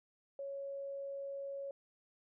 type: tone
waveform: sine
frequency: 554.4 Hz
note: C#5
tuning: in tune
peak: -40 dBFS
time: 0.39-1.71 s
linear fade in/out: 2 ms
effects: none